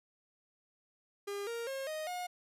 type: tone with pitch steps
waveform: 45% pulse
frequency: 403.5 / 466.2 / 538.6 / 622.3 / 719 Hz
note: G#4 / A#4 / C#5 / D#5 / F#5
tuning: -50 / 0 / -50 / 0 / -50 cents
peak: -37 dBFS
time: 1.27-2.27 s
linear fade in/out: 10 ms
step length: 200 ms
effects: resampled to 32000 Hz